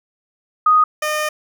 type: tone pair in turn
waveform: sine / 15% pulse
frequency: 1244.5 / 609.1 Hz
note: D#6 / D#5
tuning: 0 / -37 cents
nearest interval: octave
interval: 1237 cents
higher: first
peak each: -9 / -12 dBFS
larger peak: first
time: 0.66-0.84 / 1.02-1.29 s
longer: second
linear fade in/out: 5 ms
effects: none